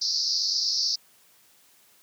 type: band-pass noise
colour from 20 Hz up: white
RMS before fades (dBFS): -26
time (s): 0.01-0.96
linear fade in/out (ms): 10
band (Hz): 4300 to 5600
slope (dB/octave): 96
effects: white hiss -59 dBFS RMS until 2.02 s + high-pass 100 Hz 12 dB/octave